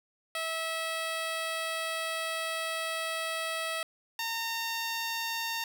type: tone pair in turn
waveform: 10% pulse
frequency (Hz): 650 / 915.1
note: E5 / A#5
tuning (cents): -24 / -32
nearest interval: tritone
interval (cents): 592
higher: second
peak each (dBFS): -23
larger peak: neither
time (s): 0.35-3.83 / 4.19-5.64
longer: first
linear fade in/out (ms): 2
effects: none